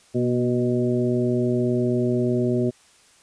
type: harmonic tone with a mistuned harmonic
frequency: 123.47 Hz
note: B2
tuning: in tune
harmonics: 1 / 2 / 3 / 4 / 5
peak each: -25 / -23 / -23 / -34 / -30 dBFS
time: 0.14-2.71 s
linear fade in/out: 20 ms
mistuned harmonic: 2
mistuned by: -36 cents
effects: white hiss -55 dBFS RMS until 3.22 s + resampled to 22050 Hz